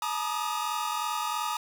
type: tone cluster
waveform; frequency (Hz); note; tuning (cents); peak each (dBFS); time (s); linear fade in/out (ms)
45% pulse; 860 / 950 / 1210 / 1253; A5 / A#5 / D#6 / D#6; -40 / +33 / -49 / +12; -35 / -34 / -35 / -34; 0.02-1.57; 2
effects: none